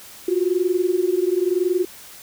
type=tone pair together; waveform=sine; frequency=351.1 / 372 Hz; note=F4 / F#4; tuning=+9 / +9 cents; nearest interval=minor second; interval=100 cents; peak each=-20 dBFS; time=0.28-1.85 s; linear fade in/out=5 ms; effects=white hiss -42 dBFS RMS until 2.22 s